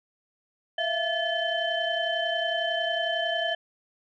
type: tone cluster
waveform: sine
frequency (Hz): 656 / 687 / 1729 / 3081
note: E5 / F5 / A6 / G7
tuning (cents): -9 / -29 / -31 / -31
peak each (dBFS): -30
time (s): 0.78-3.55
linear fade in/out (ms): 5
effects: tanh soft clip ceiling -15 dBFS